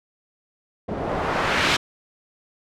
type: noise with low-pass filter sweep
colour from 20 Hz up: white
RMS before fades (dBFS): -23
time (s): 0.88-1.77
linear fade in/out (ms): 10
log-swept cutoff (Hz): 450 to 3500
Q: 1
effects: none